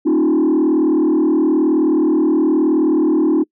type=tone with frequency modulation; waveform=sine; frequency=311.1 Hz; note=D#4; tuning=in tune; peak=-9 dBFS; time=0.05-3.44 s; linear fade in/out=20 ms; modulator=39 Hz; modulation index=1.2; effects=noise-tail reverb RT60 0.1 s tail -26 dB re dry + tanh soft clip ceiling -10 dBFS